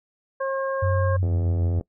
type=harmonic tone; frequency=538 Hz; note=C5; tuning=48 cents sharp; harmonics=1 / 2 / 3; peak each=-24 / -30 / -34 dBFS; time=0.4-1.17 s; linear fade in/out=10 ms
type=tone with pitch glide; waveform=sine; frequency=93.5 to 90.58 Hz; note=F#2 to F#2; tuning=+19 to -36 cents; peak=-20 dBFS; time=0.82-1.8 s; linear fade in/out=10 ms; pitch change=-55 cents; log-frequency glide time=1.07-1.65 s
type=click train; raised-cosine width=2 ms; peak=-20 dBFS; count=50; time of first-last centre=1.23-1.811 s; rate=84.4 Hz
effects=noise-tail reverb RT60 0.1 s tail -23 dB re dry